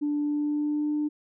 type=tone with pitch glide; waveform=sine; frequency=293.7 to 298.8 Hz; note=D4 to D4; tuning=0 to +30 cents; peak=-23 dBFS; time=0.01-1.09 s; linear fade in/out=20 ms; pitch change=+30 cents; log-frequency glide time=0.2-0.91 s; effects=tanh soft clip ceiling -20 dBFS